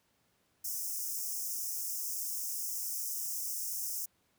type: high-pass noise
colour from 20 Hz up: white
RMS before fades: -37 dBFS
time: 0.64-4.06 s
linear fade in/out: 10 ms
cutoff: 5200 Hz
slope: 96 dB/octave
effects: pink hiss -73 dBFS RMS until 4.38 s + high-pass 80 Hz 12 dB/octave